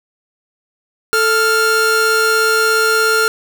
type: tone pair together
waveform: 45% pulse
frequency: 440 / 1396.9 Hz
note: A4 / F6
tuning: 0 / 0 cents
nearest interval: octave + minor sixth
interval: 2000 cents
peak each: -16 / -13 dBFS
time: 1.13-3.28 s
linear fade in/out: 0 ms
effects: none